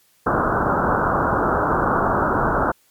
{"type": "low-pass noise", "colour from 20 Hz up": "white", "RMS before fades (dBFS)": -19, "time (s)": [0.26, 2.72], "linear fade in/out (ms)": 10, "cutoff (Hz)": 1500, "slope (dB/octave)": 96, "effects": ["white hiss -59 dBFS RMS until 2.9 s", "MP3 96 kbps"]}